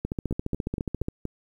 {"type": "two click trains", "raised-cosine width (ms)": 3, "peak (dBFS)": [-15, -17], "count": [16, 5], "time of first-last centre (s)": [[0.05, 1.084], [0.31, 1.253]], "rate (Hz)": [14.5, 4.24], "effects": ["9-bit"]}